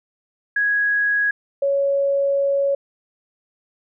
sine tone pair in turn, 1661.2 / 556.9 Hz, G#6 / C#5, 0 / +8 cents, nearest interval octave + perfect fifth, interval 1892 cents, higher first, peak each -16 dBFS, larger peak neither, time 0.56-1.31 / 1.62-2.75 s, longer second, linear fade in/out 5 ms, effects none

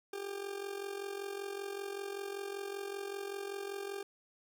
40% pulse tone with amplitude modulation, 398.6 Hz, G4, 29 cents sharp, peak -35 dBFS, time 0.13-4.03 s, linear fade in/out 5 ms, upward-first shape sine, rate 45.2 Hz, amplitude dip 70%, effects none

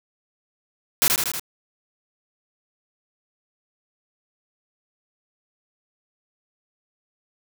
white noise with echo, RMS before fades -17 dBFS, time 1.02-1.08 s, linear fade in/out 0 ms, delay 79 ms, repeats 4, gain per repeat -3 dB, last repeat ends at 1.396 s, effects none

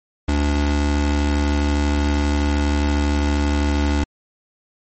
square tone pair together, 72.5 / 290 Hz, D2 / D4, -22 / -22 cents, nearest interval 2 octaves, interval 2400 cents, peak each -18 / -23 dBFS, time 0.28-4.04 s, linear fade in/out 5 ms, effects MP3 32 kbps

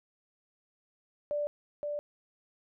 sine tone with echo, 587.3 Hz, D5, in tune, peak -29 dBFS, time 1.31-1.47 s, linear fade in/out 0 ms, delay 520 ms, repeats 1, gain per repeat -3 dB, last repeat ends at 1.99 s, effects none

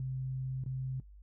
sine tone with dropouts, 130.81 Hz, C3, in tune, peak -34 dBFS, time 0-1 s, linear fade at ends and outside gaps 2 ms, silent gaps 0.639-0.661 s, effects noise-tail reverb RT60 0.1 s tail -17 dB re dry + added 50 Hz sine -51 dBFS peak until 1.22 s

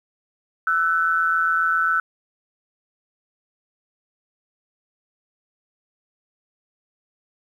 sine tone pair together, 1328 / 1495.4 Hz, E6 / F#6, +12 / +18 cents, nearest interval major second, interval 206 cents, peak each -20 dBFS, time 0.67-2 s, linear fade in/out 2 ms, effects 9-bit

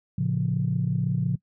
sine chord, A augmented, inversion none, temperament equal with one note detuned, 112.77 / 138.59 / 174.61 Hz, A2 / C#3 / E#3, +43 / 0 / 0 cents, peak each -28 / -25 / -26 dBFS, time 0.18-1.36 s, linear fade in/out 5 ms, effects noise-tail reverb RT60 0.1 s tail -20 dB re dry + tanh soft clip ceiling -13 dBFS

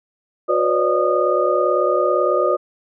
sine tone cluster, 363.4 / 496.3 / 566 / 604 / 1228 Hz, F#4 / B4 / C#5 / D5 / D#6, -31 / +8 / +36 / +48 / -23 cents, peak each -21 dBFS, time 0.48-2.57 s, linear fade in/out 20 ms, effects none

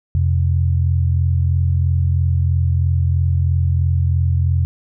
sine tone pair together, 86.4 / 129.45 Hz, F2 / C3, -18 / -18 cents, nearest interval perfect fifth, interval 700 cents, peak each -14 / -19 dBFS, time 0.15-4.65 s, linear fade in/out 0 ms, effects none

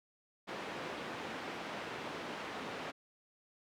pink band-pass noise, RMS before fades -43 dBFS, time 0.47-2.92 s, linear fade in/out 20 ms, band 250 to 2800 Hz, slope 12 dB/octave, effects none

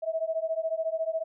sine beating tone pair, 640 / 654 Hz, D#5 / E5, +49 / -14 cents, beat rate 14 Hz, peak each -30 dBFS, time 0.02-1.24 s, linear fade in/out 20 ms, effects none

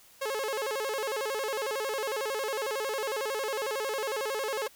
sawtooth tone with vibrato, 483.4 Hz, B4, 37 cents flat, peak -26 dBFS, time 0.21-4.68 s, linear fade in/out 10 ms, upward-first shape square, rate 11 Hz, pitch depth 200 cents each way, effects white hiss -57 dBFS RMS until 4.75 s

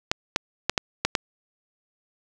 clicks, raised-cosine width 0.2 ms, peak -3 dBFS, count 6, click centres 0.115 / 0.361 / 0.696 / 0.778 / 1.05 / 1.152 s, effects none

